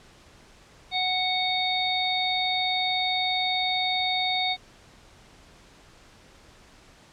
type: harmonic tone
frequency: 740 Hz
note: F#5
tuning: in tune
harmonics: 1 / 3 / 5 / 6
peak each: -28 / -30 / -26 / -34 dBFS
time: 0.91-4.57 s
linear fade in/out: 50 ms
effects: pink hiss -53 dBFS RMS until 7.12 s + low-pass 7000 Hz 12 dB/octave